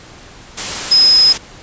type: tone in noise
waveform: sine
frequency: 5090 Hz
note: D#8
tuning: 39 cents sharp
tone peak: -6 dBFS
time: 0.91-1.33 s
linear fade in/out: 10 ms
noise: white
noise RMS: -21 dBFS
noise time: 0.57-1.38 s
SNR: +12 dB
effects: pink hiss -38 dBFS RMS until 1.62 s + resampled to 16000 Hz